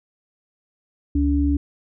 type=tone pair together; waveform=sine; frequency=71.16 / 286.3 Hz; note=C#2 / D4; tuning=+46 / -44 cents; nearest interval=2 octaves; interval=2410 cents; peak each=-19 dBFS; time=1.15-1.57 s; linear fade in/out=5 ms; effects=none